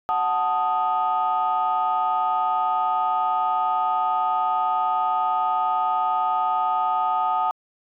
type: chord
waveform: sine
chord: D# diminished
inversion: first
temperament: equal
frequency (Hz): 740 / 880 / 1244.5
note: F#5 / A5 / D#6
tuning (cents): 0 / 0 / 0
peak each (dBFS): -23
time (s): 0.09-7.51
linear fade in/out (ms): 0
effects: tanh soft clip ceiling -13 dBFS